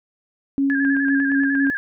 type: tone with tremolo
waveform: sine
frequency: 275.8 Hz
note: C#4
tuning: 9 cents flat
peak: -15 dBFS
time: 0.58-1.7 s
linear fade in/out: 0 ms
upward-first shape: triangle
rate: 4 Hz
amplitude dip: 40%
type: tone with vibrato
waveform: sine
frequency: 1661.2 Hz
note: G#6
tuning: in tune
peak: -21 dBFS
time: 0.7-1.77 s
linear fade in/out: 0 ms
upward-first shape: square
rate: 10 Hz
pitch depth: 52 cents each way
type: click train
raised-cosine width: 0.5 ms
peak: -23 dBFS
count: 8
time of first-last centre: 0.85-1.67 s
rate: 8.54 Hz
effects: none